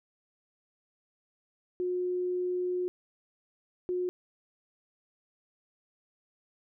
sine tone bursts at uneven times, 361 Hz, F#4, 43 cents flat, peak -28 dBFS, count 2, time 1.8-2.88 / 3.89-4.09 s, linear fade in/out 0 ms, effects none

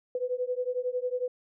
sine beating tone pair, 493.9 / 504.9 Hz, B4 / B4, 0 / +38 cents, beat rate 11 Hz, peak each -31 dBFS, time 0.15-1.28 s, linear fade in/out 2 ms, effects none

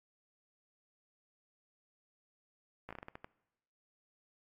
slowing click train, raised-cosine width 0.5 ms, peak -30 dBFS, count 9, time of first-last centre 2.89-3.245 s, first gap 16 ms, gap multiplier 1.28, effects noise-tail reverb RT60 1.0 s tail -22 dB re dry + AAC 48 kbps

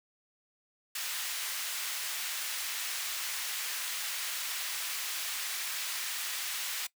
pink high-pass noise, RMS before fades -36 dBFS, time 0.95-6.87 s, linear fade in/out 5 ms, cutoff 1900 Hz, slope 12 dB/octave, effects noise-tail reverb RT60 0.1 s tail -20 dB re dry

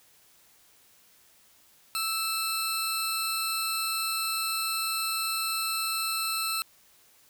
20% pulse tone pair together, 1318.5 / 4208 Hz, E6 / C8, 0 / +9 cents, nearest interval octave + minor sixth, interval 2009 cents, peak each -25 dBFS, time 1.95-6.62 s, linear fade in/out 0 ms, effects white hiss -60 dBFS RMS until 7.29 s

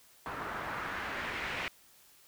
white noise with low-pass filter sweep, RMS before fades -38 dBFS, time 0.26-1.68 s, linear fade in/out 0 ms, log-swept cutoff 1200 to 2300 Hz, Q 1.8, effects white hiss -61 dBFS RMS until 2.27 s

